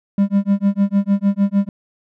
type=tone with tremolo; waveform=triangle; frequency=199.4 Hz; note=G3; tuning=30 cents sharp; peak=-8 dBFS; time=0.18-1.69 s; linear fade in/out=2 ms; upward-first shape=sine; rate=6.6 Hz; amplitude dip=100%; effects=none